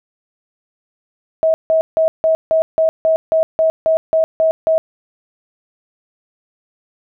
sine tone bursts, 642 Hz, E5, 46 cents flat, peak -10 dBFS, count 13, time 1.43-4.78 s, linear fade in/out 0 ms, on 110 ms, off 160 ms, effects none

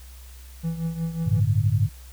triangle tone with tremolo, 164.81 Hz, E3, in tune, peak -20 dBFS, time 0.63-1.41 s, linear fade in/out 20 ms, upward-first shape triangle, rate 5.5 Hz, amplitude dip 75%
sine chord, G suspended second, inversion none, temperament just, 98 / 110.25 / 147 Hz, G2 / A2 / D3, 0 / +4 / +2 cents, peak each -22 / -21 / -26 dBFS, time 1.26-1.89 s, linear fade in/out 20 ms
effects added 63 Hz sine -41 dBFS peak until 2.12 s + white hiss -51 dBFS RMS until 2.12 s

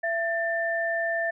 sine tone pair together, 670.1 / 1784 Hz, E5 / A6, +28 / +23 cents, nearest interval octave + perfect fourth, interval 1695 cents, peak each -27 dBFS, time 0.03-1.31 s, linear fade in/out 10 ms, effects none

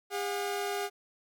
sawtooth tone pair together, 404.7 / 721.1 Hz, G#4 / F#5, -45 / -45 cents, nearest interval minor seventh, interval 1000 cents, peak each -29 / -32 dBFS, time 0.1-0.9 s, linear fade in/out 50 ms, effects none

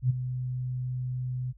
sine tone with ADSR envelope, 126.5 Hz, B2, 42 cents sharp, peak -18 dBFS, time 0.02-1.53 s, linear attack 79 ms, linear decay 15 ms, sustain -11 dB, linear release 28 ms, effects added 50 Hz sine -51 dBFS peak until 1.57 s

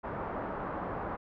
white low-pass noise, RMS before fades -37 dBFS, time 0.03-1.17 s, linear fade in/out 20 ms, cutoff 1200 Hz, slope 24 dB/octave, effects none

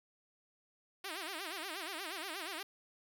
5% pulse tone with vibrato, 351 Hz, F4, 9 cents sharp, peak -29 dBFS, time 1.04-2.63 s, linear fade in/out 5 ms, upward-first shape sine, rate 8.4 Hz, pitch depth 230 cents each way, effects none

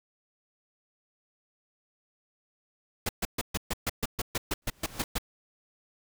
pink noise bursts, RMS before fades -29 dBFS, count 14, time 3.06-5.184 s, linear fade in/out 5 ms, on 31 ms, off 130 ms
pink noise with exponential growth, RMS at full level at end -36 dBFS, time 4.62-5.04 s, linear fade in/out 1 ms, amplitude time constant 91 ms
effects none

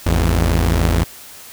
sawtooth tone pair together, 53.62 / 83.9 Hz, A1 / E2, -44 / +31 cents, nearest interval minor sixth, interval 775 cents, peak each -12 dBFS, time 0.06-1.04 s, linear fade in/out 5 ms, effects white hiss -38 dBFS RMS until 1.52 s

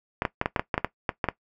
clicks, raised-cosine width 0.5 ms, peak -8 dBFS, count 12, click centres 0.221 / 0.252 / 0.414 / 0.459 / 0.562 / 0.595 / 0.742 / 0.779 / 0.846 / 1.092 / 1.242 / 1.287 s, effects noise-tail reverb RT60 0.1 s tail -17 dB re dry

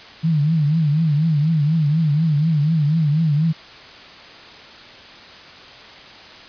sine tone with vibrato, 154.3 Hz, D#3, 14 cents flat, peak -14 dBFS, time 0.23-3.53 s, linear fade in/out 20 ms, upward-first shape triangle, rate 4.1 Hz, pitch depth 150 cents each way, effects white hiss -40 dBFS RMS until 6.48 s + resampled to 11025 Hz

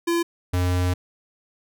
square tone pair in turn, 340 / 90.05 Hz, F4 / F#2, -46 / -46 cents, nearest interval octave + major seventh, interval 2300 cents, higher first, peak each -20 / -20 dBFS, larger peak neither, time 0.07-0.23 / 0.53-0.94 s, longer second, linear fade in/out 10 ms, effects none

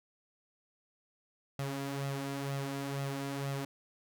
sawtooth tone with flanger, 138.59 Hz, C#3, in tune, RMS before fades -37 dBFS, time 1.59-3.65 s, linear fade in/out 2 ms, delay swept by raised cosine 1.5 to 4.3 ms, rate 2.1 Hz, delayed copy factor +0.55, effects none

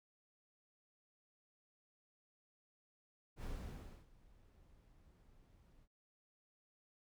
brown noise with ADSR envelope, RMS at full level -43 dBFS, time 3.36-5.88 s, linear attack 74 ms, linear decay 620 ms, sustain -23 dB, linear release 55 ms, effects none

